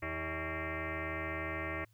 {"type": "tone with frequency modulation", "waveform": "sine", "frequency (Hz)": 882, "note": "A5", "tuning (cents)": 4, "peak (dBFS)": -35, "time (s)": [0.02, 1.85], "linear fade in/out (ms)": 10, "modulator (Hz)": 241, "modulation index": 5.8, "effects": ["added 110 Hz sine -64 dBFS peak until 1.93 s", "white hiss -75 dBFS RMS until 1.93 s"]}